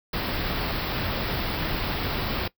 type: band-stop noise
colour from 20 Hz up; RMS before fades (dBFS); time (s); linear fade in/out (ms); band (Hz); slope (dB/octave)
pink; -28; 0.13-2.48; 5; 5200 to 14000; 96
effects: noise-tail reverb RT60 0.1 s tail -20 dB re dry